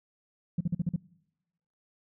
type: tone bursts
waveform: sine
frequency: 172 Hz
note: F3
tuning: 26 cents flat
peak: -23 dBFS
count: 6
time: 0.58-0.962 s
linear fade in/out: 5 ms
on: 27 ms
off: 44 ms
effects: noise-tail reverb RT60 0.9 s tail -24 dB re dry + tanh soft clip ceiling -20 dBFS